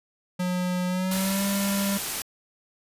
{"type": "tone with pitch glide", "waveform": "square", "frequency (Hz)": [180.7, 198.2], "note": ["F#3", "G3"], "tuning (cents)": [-41, 19], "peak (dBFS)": -25, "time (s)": [0.39, 1.98], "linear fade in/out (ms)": 10, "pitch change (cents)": 160, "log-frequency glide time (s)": [0.87, 1.45]}
{"type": "noise", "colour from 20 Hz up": "white", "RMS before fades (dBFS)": -30, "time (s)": [1.11, 2.22], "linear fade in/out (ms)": 2}
{"effects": ["resampled to 32000 Hz"]}